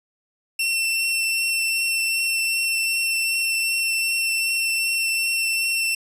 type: tone with vibrato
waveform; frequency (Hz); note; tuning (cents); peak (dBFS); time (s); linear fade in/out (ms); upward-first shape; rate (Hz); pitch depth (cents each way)
sawtooth; 2700; E7; +41; -17; 0.59-5.95; 5; triangle; 2.6; 13
effects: resampled to 32000 Hz